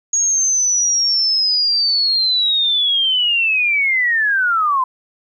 sine linear sweep, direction down, 6645 to 1004 Hz, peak -13 dBFS, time 0.13-4.84 s, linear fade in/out 5 ms, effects 9-bit

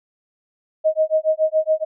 sine tone with tremolo, 628 Hz, D#5, 16 cents sharp, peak -12 dBFS, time 0.84-1.85 s, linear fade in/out 20 ms, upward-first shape sine, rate 7.1 Hz, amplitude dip 100%, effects none

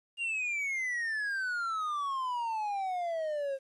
triangle exponential sweep, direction down, 2826 to 531 Hz, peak -29 dBFS, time 0.17-3.59 s, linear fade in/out 50 ms, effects resampled to 24000 Hz + 11-bit

